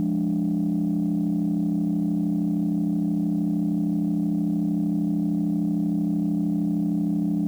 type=chord; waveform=sine; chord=D diminished; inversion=first; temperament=equal; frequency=174.61 / 207.7 / 293.7 Hz; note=F3 / Ab3 / D4; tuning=0 / 0 / 0 cents; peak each=-24 dBFS; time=0-7.47 s; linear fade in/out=0 ms; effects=tanh soft clip ceiling -16 dBFS + 9-bit